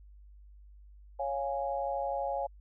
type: chord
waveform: sine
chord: Db major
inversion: none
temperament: equal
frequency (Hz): 554.4 / 698.5 / 830.6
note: Db5 / F5 / Ab5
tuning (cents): 0 / 0 / 0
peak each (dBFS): -34 / -36 / -35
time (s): 1.19-2.47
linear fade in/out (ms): 10
effects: added 50 Hz sine -51 dBFS peak until 2.6 s